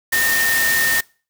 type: tone in noise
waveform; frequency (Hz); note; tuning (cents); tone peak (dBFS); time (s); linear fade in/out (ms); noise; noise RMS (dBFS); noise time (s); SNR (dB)
sine; 1827; A#6; -35; -16; 0.12-1.01; 10; white; -21; 0.12-1.01; +2
effects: noise-tail reverb RT60 0.4 s tail -25 dB re dry